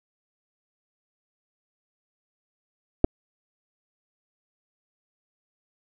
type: clicks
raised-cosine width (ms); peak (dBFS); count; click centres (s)
2; -5; 2; 3.043 / 3.046
effects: none